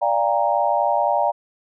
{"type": "chord", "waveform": "sine", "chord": "G minor seventh", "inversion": "second", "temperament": "equal with one note detuned", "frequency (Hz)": [587.3, 698.5, 802.3, 932.3], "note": ["D5", "F5", "G5", "Bb5"], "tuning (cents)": [0, 0, 40, 0], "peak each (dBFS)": -22, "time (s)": [0.01, 1.32], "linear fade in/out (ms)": 20, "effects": []}